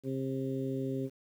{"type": "harmonic tone", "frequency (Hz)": 133.3, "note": "C3", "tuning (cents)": 33, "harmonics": [1, 2, 3, 4], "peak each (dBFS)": [-37, -35, -37, -43], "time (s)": [0.03, 1.1], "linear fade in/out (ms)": 50, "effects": ["10-bit"]}